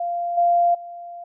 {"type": "tone with level steps", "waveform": "sine", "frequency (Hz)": 694, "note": "F5", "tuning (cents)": -11, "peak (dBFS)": [-22, -14, -33], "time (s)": [0, 1.24], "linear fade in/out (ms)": 5, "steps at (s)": [0.37, 0.74], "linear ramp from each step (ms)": 10, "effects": []}